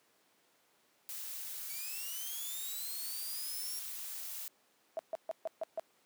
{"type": "noise", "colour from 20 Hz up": "blue", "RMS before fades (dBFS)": -43, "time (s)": [1.09, 4.48], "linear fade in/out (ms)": 0}
{"type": "linear sweep", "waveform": "5% pulse", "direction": "up", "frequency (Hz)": [2243, 5588], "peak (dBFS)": -35, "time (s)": [1.7, 3.79], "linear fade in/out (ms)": 0}
{"type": "tone bursts", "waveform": "sine", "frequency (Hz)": 651, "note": "E5", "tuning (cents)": -22, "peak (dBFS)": -33, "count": 6, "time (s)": [4.97, 5.796], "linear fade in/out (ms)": 0, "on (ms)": 21, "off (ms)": 140}
{"effects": ["pink hiss -70 dBFS RMS until 6.05 s", "high-pass 300 Hz 12 dB/octave"]}